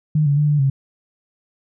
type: tone with pitch steps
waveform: sine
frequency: 152.8 / 142.6 / 148.7 / 147.6 / 136.2 Hz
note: D#3 / C#3 / D3 / D3 / C#3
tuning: -31 / +49 / +22 / +9 / -30 cents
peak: -13 dBFS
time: 0.15-0.7 s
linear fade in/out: 5 ms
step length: 110 ms
effects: none